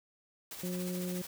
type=noise with tremolo; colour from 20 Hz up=white; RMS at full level=-43 dBFS; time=0.51-1.27 s; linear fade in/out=2 ms; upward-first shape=sine; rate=14 Hz; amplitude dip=45%
type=harmonic tone; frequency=180.4 Hz; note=F#3; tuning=44 cents flat; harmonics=1 / 2 / 3; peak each=-35 / -41 / -45 dBFS; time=0.63-1.22 s; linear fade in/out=5 ms
effects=none